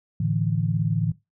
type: chord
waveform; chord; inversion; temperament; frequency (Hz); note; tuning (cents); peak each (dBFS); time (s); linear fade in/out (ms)
sine; A suspended fourth; none; equal; 110 / 146.83 / 164.81; A2 / D3 / E3; 0 / 0 / 0; -25; 0.2-1.12; 5
effects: noise-tail reverb RT60 0.2 s tail -17 dB re dry